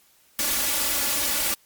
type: noise with comb filter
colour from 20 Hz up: white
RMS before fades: -24 dBFS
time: 0.39-1.54 s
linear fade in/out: 0 ms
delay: 3.5 ms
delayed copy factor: +0.9
effects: white hiss -59 dBFS RMS until 1.65 s + MP3 96 kbps